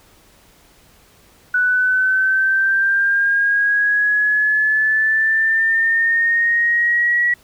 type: linear sweep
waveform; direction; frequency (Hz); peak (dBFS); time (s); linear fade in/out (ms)
sine; up; 1480 to 1930; -13; 1.54-7.34; 5
effects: pink hiss -51 dBFS RMS until 7.43 s